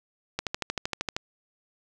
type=click train; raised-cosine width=0.2 ms; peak=-11 dBFS; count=11; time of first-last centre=0.39-1.165 s; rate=12.9 Hz; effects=none